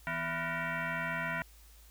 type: tone with frequency modulation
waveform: sine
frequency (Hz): 250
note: B3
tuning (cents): +21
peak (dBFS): -32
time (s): 0.07-1.42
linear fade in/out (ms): 0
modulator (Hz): 414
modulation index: 5
effects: added 54 Hz sine -55 dBFS peak until 1.9 s + white hiss -61 dBFS RMS until 1.9 s